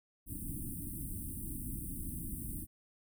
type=band-stop noise; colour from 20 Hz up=pink; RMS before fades=-41 dBFS; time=0.26-2.67 s; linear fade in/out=50 ms; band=330 to 8600 Hz; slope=96 dB/octave; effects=none